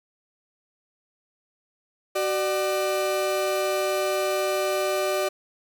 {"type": "tone pair together", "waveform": "35% pulse", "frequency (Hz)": [377.3, 596], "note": ["F#4", "D5"], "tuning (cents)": [34, 25], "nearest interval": "minor sixth", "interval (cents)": 791, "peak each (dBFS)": [-25, -23], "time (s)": [2.15, 5.29], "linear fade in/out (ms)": 10, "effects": []}